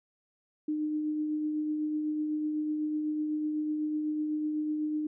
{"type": "tone with tremolo", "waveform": "sine", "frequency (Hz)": 304.5, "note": "D#4", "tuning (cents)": -37, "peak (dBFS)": -27, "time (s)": [0.68, 5.07], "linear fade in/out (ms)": 5, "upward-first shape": "triangle", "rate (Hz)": 8, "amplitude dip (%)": 30, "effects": []}